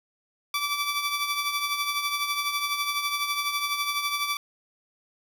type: tone with tremolo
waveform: 15% pulse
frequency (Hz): 1159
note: D6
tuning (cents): -23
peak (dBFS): -17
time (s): 0.54-4.37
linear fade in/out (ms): 2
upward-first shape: triangle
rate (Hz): 12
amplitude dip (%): 60
effects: none